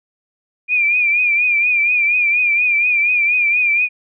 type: tone with vibrato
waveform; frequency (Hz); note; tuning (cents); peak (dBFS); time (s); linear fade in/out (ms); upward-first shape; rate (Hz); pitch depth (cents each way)
sine; 2409; D7; +43; -12; 0.68-3.89; 50; triangle; 4.2; 78
effects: none